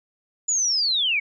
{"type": "linear sweep", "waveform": "sine", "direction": "down", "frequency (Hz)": [7040, 2164], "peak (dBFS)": -19, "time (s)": [0.48, 1.2], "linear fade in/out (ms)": 10, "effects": []}